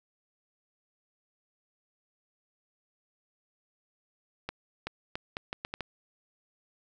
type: accelerating click train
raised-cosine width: 0.3 ms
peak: -18 dBFS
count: 8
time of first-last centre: 4.49-5.807 s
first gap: 380 ms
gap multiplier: 0.75
effects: none